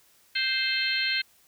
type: harmonic tone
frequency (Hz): 523.3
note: C5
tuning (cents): 0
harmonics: 3 / 4 / 5 / 6 / 7 / 8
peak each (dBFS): -31 / -30 / -32 / -32 / -38 / -29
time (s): 0.35-1.22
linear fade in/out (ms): 10
effects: white hiss -61 dBFS RMS until 1.47 s